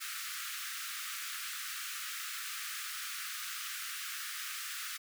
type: high-pass noise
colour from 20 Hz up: pink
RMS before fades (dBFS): -41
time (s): 0-4.98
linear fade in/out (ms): 20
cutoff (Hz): 1200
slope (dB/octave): 96
effects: none